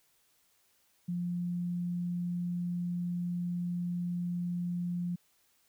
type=tone; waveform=sine; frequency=175.5 Hz; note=F3; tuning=9 cents sharp; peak=-31 dBFS; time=1.08-5.16 s; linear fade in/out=10 ms; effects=white hiss -70 dBFS RMS until 5.68 s